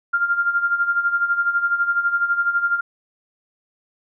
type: tone with tremolo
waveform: sine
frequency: 1396.9 Hz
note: F6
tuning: in tune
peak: -14 dBFS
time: 0.13-2.81 s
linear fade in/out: 10 ms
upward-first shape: sine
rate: 12 Hz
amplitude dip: 70%
effects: none